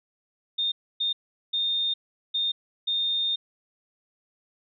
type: tone bursts at uneven times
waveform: sine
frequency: 3649 Hz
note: A#7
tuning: 38 cents flat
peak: -23 dBFS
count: 5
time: 0.58-0.72 / 1-1.13 / 1.53-1.94 / 2.34-2.52 / 2.87-3.36 s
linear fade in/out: 10 ms
effects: none